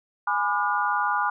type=chord; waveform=sine; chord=G# diminished seventh; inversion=none; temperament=just; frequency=830.6 / 996.7 / 1196.1 / 1435.3 Hz; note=G#5 / B5 / D6 / F6; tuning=0 / +16 / +31 / +47 cents; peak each=-27 dBFS; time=0.27-1.3 s; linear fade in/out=5 ms; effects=none